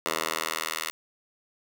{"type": "tone with high-pass filter sweep", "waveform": "10% pulse", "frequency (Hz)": 80, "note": "D#2", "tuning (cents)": 49, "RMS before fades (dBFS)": -31, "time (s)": [0.06, 0.91], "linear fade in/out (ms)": 0, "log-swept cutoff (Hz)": [670, 1700], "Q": 0.72, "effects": []}